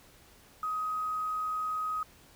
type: tone with quantisation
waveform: sine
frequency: 1259 Hz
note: D#6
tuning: 20 cents sharp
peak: -30 dBFS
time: 0.63-2.03 s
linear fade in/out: 2 ms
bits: 9
effects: pink hiss -58 dBFS RMS until 2.35 s